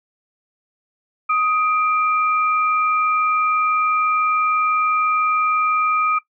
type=tone pair together; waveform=sine; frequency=1253 / 2367 Hz; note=D#6 / D7; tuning=+12 / +13 cents; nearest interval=major seventh; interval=1101 cents; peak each=-16 / -23 dBFS; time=1.29-6.19 s; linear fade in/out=10 ms; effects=noise-tail reverb RT60 0.1 s tail -18 dB re dry